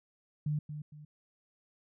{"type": "tone with echo", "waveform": "sine", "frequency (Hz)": 150, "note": "D3", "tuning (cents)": 37, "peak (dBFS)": -29, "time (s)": [0.46, 0.59], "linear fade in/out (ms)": 5, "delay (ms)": 230, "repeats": 2, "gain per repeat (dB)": -9, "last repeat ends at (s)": 1.05, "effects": []}